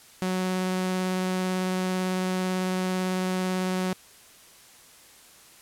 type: tone with vibrato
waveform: sawtooth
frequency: 185 Hz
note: F#3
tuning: in tune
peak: -21 dBFS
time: 0.22-3.93 s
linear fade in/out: 0 ms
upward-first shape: triangle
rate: 18 Hz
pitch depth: 9 cents each way
effects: white hiss -52 dBFS RMS until 5.61 s + low-pass 12000 Hz 12 dB/octave